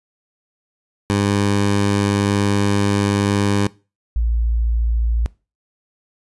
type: tone pair in turn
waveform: 15% pulse / sine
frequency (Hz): 101 / 57.08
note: G#2 / A#1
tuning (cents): -48 / -36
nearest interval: minor seventh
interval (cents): 988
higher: first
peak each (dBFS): -9 / -15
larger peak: first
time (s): 1.1-3.67 / 4.16-5.26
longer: first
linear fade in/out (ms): 0
effects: noise-tail reverb RT60 0.3 s tail -21 dB re dry + resampled to 24000 Hz